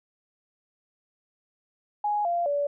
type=tone with pitch steps; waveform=sine; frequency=832 / 691.6 / 574.9 Hz; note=G#5 / F5 / D5; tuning=+3 / -17 / -37 cents; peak=-23 dBFS; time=2.04-2.67 s; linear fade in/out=5 ms; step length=210 ms; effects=none